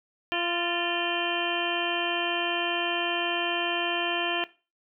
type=harmonic tone with a mistuned harmonic; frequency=345.1 Hz; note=F4; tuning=21 cents flat; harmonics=1 / 2 / 3 / 4 / 5 / 7 / 8 / 9; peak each=-33 / -33 / -36 / -38 / -33 / -34 / -33 / -32 dBFS; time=0.32-4.44 s; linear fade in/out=0 ms; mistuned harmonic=5; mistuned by=+33 cents; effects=noise-tail reverb RT60 0.3 s tail -17 dB re dry